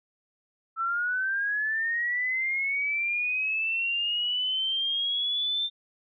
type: linear sweep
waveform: sine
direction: up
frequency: 1318.5 to 3589 Hz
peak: -25 dBFS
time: 0.76-5.7 s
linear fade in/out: 50 ms
effects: none